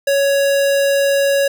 square tone, 557 Hz, C#5, 8 cents sharp, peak -13 dBFS, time 0.07-1.48 s, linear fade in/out 5 ms, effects none

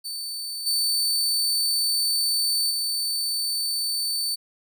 sawtooth tone with level steps, 4538 Hz, C#8, 40 cents sharp, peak -27 / -18 / -21 dBFS, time 0.04-4.36 s, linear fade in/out 20 ms, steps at 0.66 / 2.7 s, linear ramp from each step 10 ms, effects none

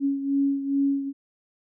sine beating tone pair, 277.2 / 279.6 Hz, C#4 / C#4, 0 / +15 cents, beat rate 2.4 Hz, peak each -22 / -28 dBFS, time 0-1.13 s, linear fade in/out 50 ms, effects none

